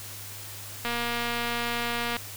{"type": "click train", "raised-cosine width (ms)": 0.3, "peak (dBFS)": -14, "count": 313, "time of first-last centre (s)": [0.85, 2.166], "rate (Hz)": 237, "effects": ["added 101 Hz sine -45 dBFS peak until 2.36 s", "white hiss -41 dBFS RMS until 2.36 s"]}